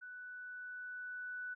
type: tone with level ramp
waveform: sine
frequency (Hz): 1487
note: F#6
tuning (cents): +8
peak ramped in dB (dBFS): -47 to -40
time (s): 0.01-1.55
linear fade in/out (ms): 20
effects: none